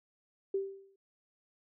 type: tone with exponential decay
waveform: sine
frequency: 390.5 Hz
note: G4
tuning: 7 cents flat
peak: -27 dBFS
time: 0.54-0.96 s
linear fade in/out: 5 ms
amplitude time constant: 91 ms
effects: none